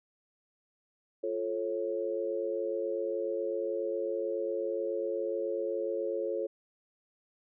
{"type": "chord", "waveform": "sine", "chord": "F augmented", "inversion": "none", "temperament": "just", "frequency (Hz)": [349.2, 436.5, 545.7], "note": ["F4", "A4", "C#5"], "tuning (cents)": [0, -14, -27], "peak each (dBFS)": [-36, -34, -34], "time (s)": [1.23, 6.47], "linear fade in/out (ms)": 10, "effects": []}